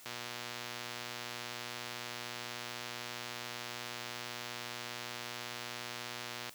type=click train; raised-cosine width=0.2 ms; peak=-23 dBFS; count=773; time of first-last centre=0.06-6.493 s; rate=120 Hz; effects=white hiss -55 dBFS RMS until 6.54 s + high-pass 60 Hz 12 dB/octave